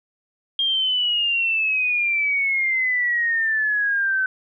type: exponential sweep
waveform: sine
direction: down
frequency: 3229 to 1521 Hz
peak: -18 dBFS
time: 0.59-4.26 s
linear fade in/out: 2 ms
effects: none